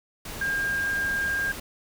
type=tone in noise; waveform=sine; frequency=1609 Hz; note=G6; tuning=45 cents sharp; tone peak=-24 dBFS; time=0.41-1.52 s; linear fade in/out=5 ms; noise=pink; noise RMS=-37 dBFS; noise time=0.25-1.6 s; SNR=+10 dB; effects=none